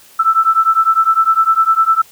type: beating tone pair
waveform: sine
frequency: 1318.5 / 1328.4 Hz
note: E6 / E6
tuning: 0 / +13 cents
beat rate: 9.9 Hz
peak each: -12 dBFS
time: 0.19-2.02 s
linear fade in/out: 10 ms
effects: white hiss -44 dBFS RMS until 2.11 s